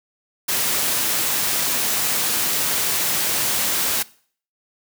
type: noise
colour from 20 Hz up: white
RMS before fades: -21 dBFS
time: 0.48-4.03 s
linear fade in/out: 10 ms
effects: noise-tail reverb RT60 0.5 s tail -21 dB re dry + high-pass 100 Hz 12 dB/octave